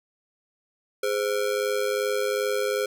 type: ring-modulated tone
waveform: square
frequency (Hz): 466.2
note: A#4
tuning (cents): 0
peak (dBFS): -21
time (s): 1.03-2.86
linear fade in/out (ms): 5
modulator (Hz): 51.3
effects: none